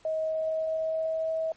sine tone with pitch glide, 633 to 643.7 Hz, D#5 to E5, +30 to -41 cents, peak -26 dBFS, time 0.05-1.52 s, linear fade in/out 2 ms, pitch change +29 cents, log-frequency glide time 0.18-1.32 s, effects pink hiss -60 dBFS RMS until 1.56 s + MP3 32 kbps

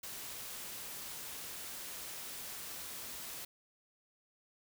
white noise, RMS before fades -45 dBFS, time 0.03-3.45 s, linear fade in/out 5 ms, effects none

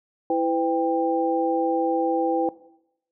sine tone cluster, 330.8 / 504 / 793 Hz, E4 / B4 / G5, +6 / +35 / +20 cents, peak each -24 dBFS, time 0.3-2.49 s, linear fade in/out 2 ms, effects noise-tail reverb RT60 0.8 s tail -18 dB re dry

